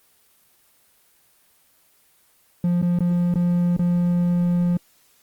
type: tone with dropouts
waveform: triangle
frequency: 175.1 Hz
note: F3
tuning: 5 cents sharp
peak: -15 dBFS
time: 2.64-4.77 s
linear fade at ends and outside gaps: 2 ms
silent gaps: 2.817-2.826 / 2.989-3.005 / 3.341-3.356 / 3.766-3.793 s
effects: white hiss -59 dBFS RMS until 5.22 s + Opus 24 kbps